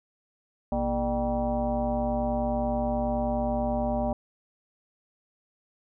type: tone with frequency modulation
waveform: sine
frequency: 417.8 Hz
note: G#4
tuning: 10 cents sharp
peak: -24 dBFS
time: 0.72-4.13 s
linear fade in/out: 2 ms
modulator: 181 Hz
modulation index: 2.2
effects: none